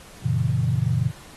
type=chord; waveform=sine; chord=F# dominant seventh; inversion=none; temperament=equal with one note detuned; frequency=92.5 / 117.28 / 138.59 / 164.81 Hz; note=F#2 / A#2 / C#3 / E3; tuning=0 / +11 / 0 / 0 cents; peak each=-28 / -22 / -24 / -27 dBFS; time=0.22-1.12 s; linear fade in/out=50 ms; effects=pink hiss -46 dBFS RMS until 1.36 s + AAC 32 kbps